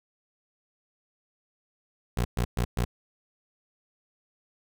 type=tone bursts; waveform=20% pulse; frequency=60 Hz; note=B1; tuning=49 cents flat; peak=-19 dBFS; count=4; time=2.17-2.85 s; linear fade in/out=5 ms; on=80 ms; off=120 ms; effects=none